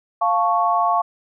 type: chord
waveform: sine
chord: F augmented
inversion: none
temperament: equal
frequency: 698.5 / 880 / 1108.7 Hz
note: F5 / A5 / C#6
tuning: 0 / 0 / 0 cents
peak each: -19 / -22 / -19 dBFS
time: 0.21-1.02 s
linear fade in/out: 10 ms
effects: none